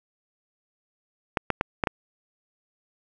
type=clicks; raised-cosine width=0.5 ms; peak=-7 dBFS; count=5; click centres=1.372 / 1.503 / 1.611 / 1.838 / 1.872 s; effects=none